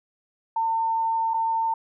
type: tone with dropouts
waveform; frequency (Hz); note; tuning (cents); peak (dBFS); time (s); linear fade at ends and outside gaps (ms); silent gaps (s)
sine; 903; A5; +45; -21; 0.56-1.74; 5; 1.337-1.341
effects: none